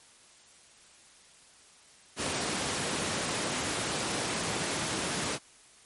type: high-pass noise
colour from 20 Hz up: pink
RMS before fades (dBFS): -32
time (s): 2.16-5.39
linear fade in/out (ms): 50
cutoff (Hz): 150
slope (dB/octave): 12
effects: white hiss -57 dBFS RMS until 5.85 s + MP3 48 kbps

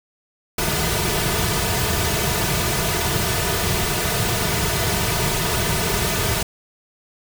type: noise with comb filter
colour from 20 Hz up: pink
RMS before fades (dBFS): -21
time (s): 0.58-6.43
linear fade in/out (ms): 5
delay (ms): 3.7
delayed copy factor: -0.75
effects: none

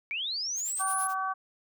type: linear sweep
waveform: sine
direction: up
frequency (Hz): 2217 to 10970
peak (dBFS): -30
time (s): 0.11-1.07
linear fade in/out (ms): 0
type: noise with tremolo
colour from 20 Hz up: blue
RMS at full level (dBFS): -41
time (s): 0.55-1.15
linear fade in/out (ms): 50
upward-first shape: sine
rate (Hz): 9.1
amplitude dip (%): 85
type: harmonic tone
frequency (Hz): 381.1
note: G4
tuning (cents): -49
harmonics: 2 / 3 / 4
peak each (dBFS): -34 / -30 / -37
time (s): 0.79-1.34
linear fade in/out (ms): 20
effects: none

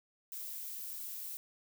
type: noise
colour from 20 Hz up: violet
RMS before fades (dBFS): -43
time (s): 0.32-1.37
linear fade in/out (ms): 0
effects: none

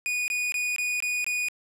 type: tone bursts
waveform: 45% pulse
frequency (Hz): 2466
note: D#7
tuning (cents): -16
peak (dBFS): -25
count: 6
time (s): 0.06-1.485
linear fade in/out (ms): 0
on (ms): 220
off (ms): 21
effects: low-pass 12000 Hz 12 dB/octave

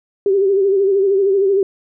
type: tone with vibrato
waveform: sine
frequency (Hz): 392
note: G4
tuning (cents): 0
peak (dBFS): -11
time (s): 0.26-1.63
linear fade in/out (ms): 2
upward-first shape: sine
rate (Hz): 13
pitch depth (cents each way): 60
effects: none

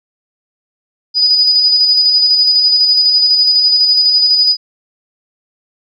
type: tone with tremolo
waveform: sine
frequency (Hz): 4957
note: D#8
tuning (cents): -7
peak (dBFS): -6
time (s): 1.14-4.57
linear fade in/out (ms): 50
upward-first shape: square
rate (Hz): 12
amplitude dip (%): 30
effects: none

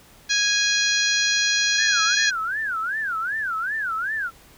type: harmonic tone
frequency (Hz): 828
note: G#5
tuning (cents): -5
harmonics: 2 / 3 / 4 / 5 / 6 / 7 / 8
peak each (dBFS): -23 / -27 / -27 / -24 / -31 / -27 / -30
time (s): 0.29-2.31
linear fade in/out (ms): 20
type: tone with vibrato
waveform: sine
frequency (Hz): 1521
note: F#6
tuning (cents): +47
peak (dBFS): -23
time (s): 1.74-4.31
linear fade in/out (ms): 50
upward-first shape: sine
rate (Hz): 2.6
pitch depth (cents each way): 280
effects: pink hiss -51 dBFS RMS until 4.57 s

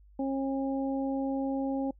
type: harmonic tone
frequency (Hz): 270.7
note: C#4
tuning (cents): -41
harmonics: 1 / 2 / 3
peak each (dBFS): -29 / -35 / -39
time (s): 0.19-1.91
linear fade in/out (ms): 5
effects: noise-tail reverb RT60 0.1 s tail -25 dB re dry + added 50 Hz sine -54 dBFS peak until 1.99 s

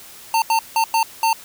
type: tone bursts at uneven times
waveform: square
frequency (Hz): 900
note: A5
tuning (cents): +39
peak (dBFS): -15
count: 5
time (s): 0.34-0.42 / 0.5-0.59 / 0.76-0.84 / 0.94-1.03 / 1.23-1.33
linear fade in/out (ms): 2
effects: white hiss -41 dBFS RMS until 1.44 s

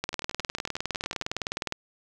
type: two click trains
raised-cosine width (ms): 0.2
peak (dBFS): -22 / -11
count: 13 / 34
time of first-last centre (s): 0.13-1.221 / 0.04-1.724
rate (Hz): 11 / 19.6
effects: none

